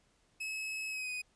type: tone with pitch glide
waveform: 40% pulse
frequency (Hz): 2578 to 2495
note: E7 to D#7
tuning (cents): -39 to +4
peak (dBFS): -36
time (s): 0.4-1.22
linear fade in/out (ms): 10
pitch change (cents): -57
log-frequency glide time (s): 0.89-1.1
effects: pink hiss -71 dBFS RMS until 1.35 s + resampled to 22050 Hz